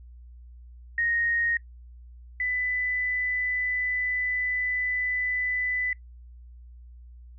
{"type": "tone pair in turn", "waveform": "sine", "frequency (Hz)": [1864.7, 1995.8], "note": ["A#6", "B6"], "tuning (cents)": [0, 18], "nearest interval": "minor second", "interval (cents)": 118, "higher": "second", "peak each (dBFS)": [-23, -25], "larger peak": "first", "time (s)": [[0.98, 1.57], [2.4, 5.93]], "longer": "second", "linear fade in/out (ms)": 2, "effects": ["noise-tail reverb RT60 0.1 s tail -20 dB re dry", "added 60 Hz sine -44 dBFS peak until 7.38 s"]}